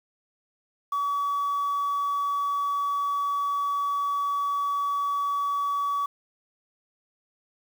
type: tone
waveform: sine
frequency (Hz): 1138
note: C#6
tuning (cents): +45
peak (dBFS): -22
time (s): 0.92-6.06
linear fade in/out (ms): 5
effects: tanh soft clip ceiling -22 dBFS + 8-bit